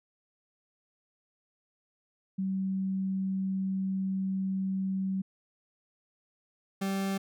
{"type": "tone pair in turn", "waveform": ["sine", "40% pulse"], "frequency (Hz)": [191.1, 194.55], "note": ["G3", "G3"], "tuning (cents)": [-44, -13], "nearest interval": "unison", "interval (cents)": 31, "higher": "second", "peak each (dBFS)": -28, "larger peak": "neither", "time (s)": [[2.38, 5.22], [6.81, 7.18]], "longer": "first", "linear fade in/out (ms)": 10, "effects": []}